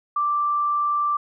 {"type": "tone", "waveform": "sine", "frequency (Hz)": 1174.7, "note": "D6", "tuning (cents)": 0, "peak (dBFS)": -19, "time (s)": [0.16, 1.17], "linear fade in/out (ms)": 5, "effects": []}